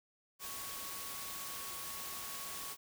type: tone in noise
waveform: sine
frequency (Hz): 1111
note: C#6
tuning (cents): +4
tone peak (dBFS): -51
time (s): 0.39-2.77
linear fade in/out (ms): 50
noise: white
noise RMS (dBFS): -44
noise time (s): 0.39-2.77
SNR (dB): -10
effects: none